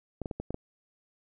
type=clicks; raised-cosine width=2 ms; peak=-21 dBFS; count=6; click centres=0.217 / 0.258 / 0.312 / 0.4 / 0.506 / 0.544 s; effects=none